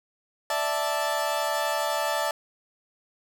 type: chord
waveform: 30% pulse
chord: D suspended second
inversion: none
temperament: equal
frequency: 587.3 / 659.3 / 880 Hz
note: D5 / E5 / A5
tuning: 0 / 0 / 0 cents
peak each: -27 / -27 / -26 dBFS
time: 0.5-2.31 s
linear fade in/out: 2 ms
effects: none